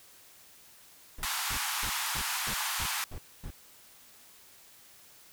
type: noise bursts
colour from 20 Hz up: brown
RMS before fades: -39 dBFS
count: 8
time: 1.18-3.506 s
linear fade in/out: 5 ms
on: 72 ms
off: 250 ms
type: band-pass noise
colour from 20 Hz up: pink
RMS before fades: -33 dBFS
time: 1.23-3.04 s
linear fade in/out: 0 ms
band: 830 to 16000 Hz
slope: 48 dB/octave
effects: white hiss -56 dBFS RMS until 5.32 s